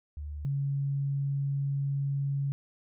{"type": "tone pair in turn", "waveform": "sine", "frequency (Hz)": [73.9, 139.5], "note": ["D2", "C#3"], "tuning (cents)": [11, 11], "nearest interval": "major seventh", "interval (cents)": 1100, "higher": "second", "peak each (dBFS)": [-35, -27], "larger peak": "second", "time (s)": [[0.17, 0.45], [0.45, 2.52]], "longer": "second", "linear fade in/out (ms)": 0, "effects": []}